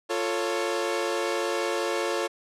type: chord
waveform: sawtooth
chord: F augmented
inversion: none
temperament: equal with one note detuned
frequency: 349.2 / 444.1 / 554.4 Hz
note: F4 / A4 / C#5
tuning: 0 / +16 / 0 cents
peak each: -26 dBFS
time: 0.09-2.28 s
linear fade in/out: 20 ms
effects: low-pass 9000 Hz 12 dB/octave